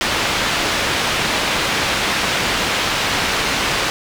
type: low-pass noise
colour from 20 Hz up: white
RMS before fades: -19 dBFS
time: 0.01-3.9 s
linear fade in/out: 0 ms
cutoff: 3400 Hz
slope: 12 dB/octave
effects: none